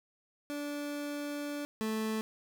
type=tone pair in turn; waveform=30% pulse; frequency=290.6 / 218.9 Hz; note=D4 / A3; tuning=-18 / -9 cents; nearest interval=perfect fourth; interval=491 cents; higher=first; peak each=-33 / -29 dBFS; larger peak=second; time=0.5-1.65 / 1.81-2.21 s; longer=first; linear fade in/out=0 ms; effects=none